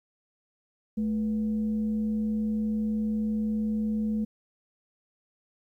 sine tone with frequency modulation, 216.1 Hz, A3, 31 cents flat, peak -25 dBFS, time 0.97-4.25 s, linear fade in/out 10 ms, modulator 269 Hz, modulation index 0.25, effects 11-bit

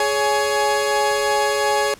30% pulse tone cluster, 418.6 / 560 / 840 Hz, G#4 / C#5 / G#5, +14 / +18 / +19 cents, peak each -19 dBFS, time 0-1.94 s, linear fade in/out 2 ms, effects pink hiss -45 dBFS RMS until 1.99 s + low-pass 11000 Hz 12 dB/octave

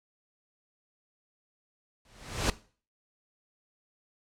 pink noise with exponential growth, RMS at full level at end -24 dBFS, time 2.05-2.5 s, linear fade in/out 2 ms, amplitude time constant 97 ms, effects noise-tail reverb RT60 0.4 s tail -18 dB re dry + low-pass 8000 Hz 12 dB/octave

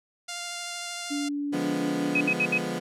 5% pulse tone with vibrato, 698.5 Hz, F5, in tune, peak -21 dBFS, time 0.28-1.29 s, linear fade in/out 10 ms, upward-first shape sine, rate 13 Hz, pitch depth 10 cents each way
sine tone, 288.1 Hz, D4, 33 cents flat, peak -27 dBFS, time 1.1-2.3 s, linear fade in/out 20 ms
20% pulse chord, D diminished seventh, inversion none, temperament equal, 146.83 / 174.61 / 207.7 / 246.9 Hz, D3 / F3 / Ab3 / Cb4, 0 / 0 / 0 / 0 cents, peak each -34 / -28 / -30 / -28 dBFS, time 1.52-2.8 s, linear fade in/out 20 ms
sine tone bursts, 2539 Hz, D#7, 34 cents sharp, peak -21 dBFS, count 4, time 2.15-2.58 s, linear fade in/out 5 ms, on 58 ms, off 66 ms
effects low-pass 11000 Hz 12 dB/octave

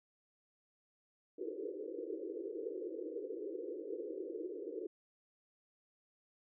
white band-pass noise, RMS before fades -43 dBFS, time 1.38-4.87 s, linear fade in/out 5 ms, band 310 to 500 Hz, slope 96 dB/octave, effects none

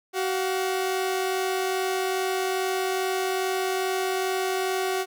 sawtooth tone pair together, 377.7 / 713 Hz, F#4 / F5, +36 / +36 cents, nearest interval major seventh, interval 1100 cents, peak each -21 / -28 dBFS, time 0.13-5.06 s, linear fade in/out 50 ms, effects none

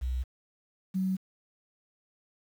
sine tone pair in turn, 63 / 188.35 Hz, B1 / F#3, +35 / +31 cents, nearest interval octave + perfect fifth, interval 1896 cents, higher second, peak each -28 / -26 dBFS, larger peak second, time 0.01-0.24 / 0.94-1.17 s, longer neither, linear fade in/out 20 ms, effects 9-bit

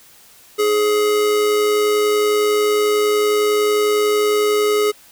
square tone with amplitude modulation, 419.7 Hz, G#4, 18 cents sharp, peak -13 dBFS, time 0.58-4.92 s, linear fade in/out 20 ms, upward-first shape sine, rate 111 Hz, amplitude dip 35%, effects white hiss -47 dBFS RMS until 5.11 s

